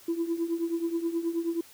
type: tone with tremolo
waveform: sine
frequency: 335 Hz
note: E4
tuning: 28 cents sharp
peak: -22 dBFS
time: 0.08-1.61 s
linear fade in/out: 5 ms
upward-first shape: triangle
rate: 9.4 Hz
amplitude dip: 85%
effects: tanh soft clip ceiling -21 dBFS + white hiss -53 dBFS RMS until 1.73 s